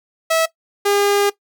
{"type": "tone pair in turn", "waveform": "sawtooth", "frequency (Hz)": [650, 405.1], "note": ["E5", "G#4"], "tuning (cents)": [-24, -43], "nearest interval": "minor sixth", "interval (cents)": 819, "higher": "first", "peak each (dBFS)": -10, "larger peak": "neither", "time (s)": [[0.3, 0.46], [0.85, 1.3]], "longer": "second", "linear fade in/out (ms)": 10, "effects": ["noise-tail reverb RT60 0.1 s tail -17 dB re dry"]}